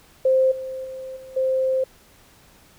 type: tone with level steps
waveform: sine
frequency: 523.3 Hz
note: C5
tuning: in tune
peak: -14 / -28 / -31 / -38 / -18 dBFS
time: 0.25-1.84 s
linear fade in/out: 5 ms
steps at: 0.51 / 0.84 / 1.16 / 1.36 s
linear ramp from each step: 10 ms
effects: pink hiss -53 dBFS RMS until 2.78 s

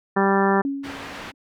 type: harmonic tone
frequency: 196 Hz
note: G3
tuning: in tune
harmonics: 1 / 2 / 3 / 4 / 5 / 6 / 7 / 8 / 9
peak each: -21 / -21 / -29 / -24 / -25 / -28 / -29 / -33 / -28 dBFS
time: 0.16-0.62 s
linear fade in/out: 10 ms
type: tone with exponential decay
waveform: sine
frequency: 277.2 Hz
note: C#4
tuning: in tune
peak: -20 dBFS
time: 0.65-1.34 s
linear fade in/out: 1 ms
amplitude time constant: 150 ms
type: low-pass noise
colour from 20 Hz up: white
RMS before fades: -36 dBFS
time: 0.83-1.32 s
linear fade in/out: 20 ms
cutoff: 2100 Hz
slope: 12 dB/octave
effects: none

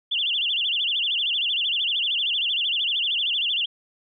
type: tone with vibrato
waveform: sine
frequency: 3121 Hz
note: G7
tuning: 8 cents flat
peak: -21 dBFS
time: 0.11-3.66 s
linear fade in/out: 10 ms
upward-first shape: sine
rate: 13 Hz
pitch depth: 220 cents each way
effects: none

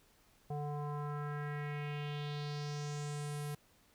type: tone with low-pass filter sweep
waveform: square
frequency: 146.83 Hz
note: D3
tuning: in tune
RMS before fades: -40 dBFS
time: 0.5-3.55 s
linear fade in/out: 5 ms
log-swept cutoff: 700 to 12000 Hz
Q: 3
effects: pink hiss -68 dBFS RMS until 3.94 s

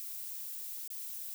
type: noise with dropouts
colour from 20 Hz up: violet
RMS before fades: -42 dBFS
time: 0-1.34 s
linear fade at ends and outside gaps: 0 ms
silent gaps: 0.877-0.903 s
effects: none

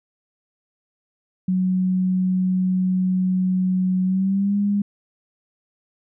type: tone with pitch glide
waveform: sine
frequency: 185 to 202.9 Hz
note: F#3 to G#3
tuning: 0 to -40 cents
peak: -17 dBFS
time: 1.48-4.82 s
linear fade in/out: 5 ms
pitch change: +160 cents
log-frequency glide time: 4.04-4.56 s
effects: none

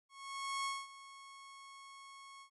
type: tone with ADSR envelope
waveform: sawtooth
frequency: 1097 Hz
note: C#6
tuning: 18 cents flat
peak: -31 dBFS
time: 0.09-2.5 s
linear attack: 560 ms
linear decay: 220 ms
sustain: -17 dB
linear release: 86 ms
effects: MP3 48 kbps

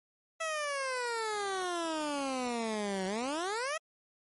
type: exponential two-way sweep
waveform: 15% pulse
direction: down then up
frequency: 659.3 to 185 to 659.3 Hz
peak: -26 dBFS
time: 0.4-3.78 s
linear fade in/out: 10 ms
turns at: 3.06 s
effects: MP3 48 kbps

